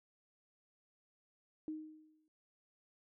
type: tone with exponential decay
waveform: sine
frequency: 310.9 Hz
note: D#4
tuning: 1 cent flat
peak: -37 dBFS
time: 1.68-2.28 s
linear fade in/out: 1 ms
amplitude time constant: 130 ms
effects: none